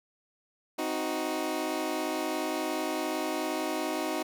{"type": "chord", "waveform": "20% pulse", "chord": "C diminished", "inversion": "none", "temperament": "equal with one note detuned", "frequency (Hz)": [261.6, 312.7, 370], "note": ["C4", "Eb4", "Gb4"], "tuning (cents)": [0, 9, 0], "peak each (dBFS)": [-32, -27, -30], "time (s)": [0.78, 4.23], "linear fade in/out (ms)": 10, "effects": []}